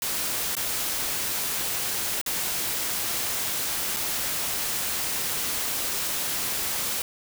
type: noise with dropouts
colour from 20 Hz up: white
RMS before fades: -28 dBFS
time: 0.02-7.02 s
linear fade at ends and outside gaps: 1 ms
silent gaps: 0.552-0.567 / 2.214-2.262 / 3.964-3.968 s
effects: none